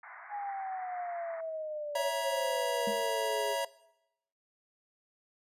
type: band-pass noise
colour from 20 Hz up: white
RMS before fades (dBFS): -49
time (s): 0.03-1.41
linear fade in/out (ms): 5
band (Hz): 660 to 2100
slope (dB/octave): 96
type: exponential sweep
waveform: sine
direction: down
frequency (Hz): 830.6 to 411.4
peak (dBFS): -35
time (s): 0.29-3.56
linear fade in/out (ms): 50
type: chord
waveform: square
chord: A# diminished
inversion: first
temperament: equal with one note detuned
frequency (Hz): 554.4 / 659.3 / 950.8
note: C#5 / E5 / A#5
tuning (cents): 0 / 0 / +34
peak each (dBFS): -35 / -35 / -35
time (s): 1.95-3.65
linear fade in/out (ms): 5
type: tone with exponential decay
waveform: sine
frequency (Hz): 210.5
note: G#3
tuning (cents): +24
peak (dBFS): -32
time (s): 2.87-3.06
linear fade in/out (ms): 5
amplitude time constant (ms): 40
effects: noise-tail reverb RT60 0.8 s tail -19 dB re dry + resampled to 32000 Hz